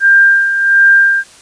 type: tone with tremolo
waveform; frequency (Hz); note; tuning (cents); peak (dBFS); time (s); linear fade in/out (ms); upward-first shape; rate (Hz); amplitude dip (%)
sine; 1593; G6; +27; -3; 0-1.24; 50; sine; 1.4; 60
effects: white hiss -40 dBFS RMS until 1.41 s + resampled to 22050 Hz